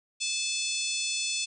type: harmonic tone with a mistuned harmonic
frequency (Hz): 869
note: A5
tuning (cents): -22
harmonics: 3 / 4 / 5 / 6 / 7 / 8 / 9 / 10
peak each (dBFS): -34 / -35 / -36 / -37 / -37 / -38 / -39 / -39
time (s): 0.2-1.46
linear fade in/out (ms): 20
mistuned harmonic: 8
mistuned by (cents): +19
effects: none